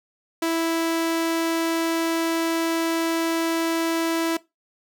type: tone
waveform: sawtooth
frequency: 329.6 Hz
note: E4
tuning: in tune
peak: -17 dBFS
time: 0.42-4.37 s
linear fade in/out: 5 ms
effects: noise-tail reverb RT60 0.2 s tail -19 dB re dry